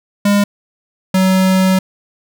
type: tone pair in turn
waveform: square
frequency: 203.1 / 188.08 Hz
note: G#3 / F#3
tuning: -38 / +29 cents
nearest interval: minor second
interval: 133 cents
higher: first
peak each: -10 dBFS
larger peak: neither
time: 0.25-0.44 / 1.14-1.79 s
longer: second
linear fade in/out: 5 ms
effects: none